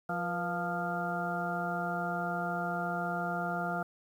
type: harmonic tone with a mistuned harmonic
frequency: 174.61 Hz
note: F3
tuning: in tune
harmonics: 1 / 2 / 3 / 4 / 5 / 7 / 8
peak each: -37 / -43 / -43 / -35 / -44 / -42 / -37 dBFS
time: 0.09-3.83 s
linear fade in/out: 5 ms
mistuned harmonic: 3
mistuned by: -110 cents
effects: 10-bit